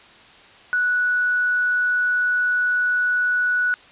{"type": "tone", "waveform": "sine", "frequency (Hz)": 1474, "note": "F#6", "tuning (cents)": -7, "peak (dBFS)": -17, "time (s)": [0.73, 3.74], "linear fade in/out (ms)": 0, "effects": ["white hiss -47 dBFS RMS until 3.91 s", "resampled to 8000 Hz"]}